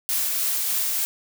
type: noise with tremolo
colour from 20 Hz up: blue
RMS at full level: -23 dBFS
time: 0.09-1.05 s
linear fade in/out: 0 ms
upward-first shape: triangle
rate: 3.3 Hz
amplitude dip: 25%
effects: none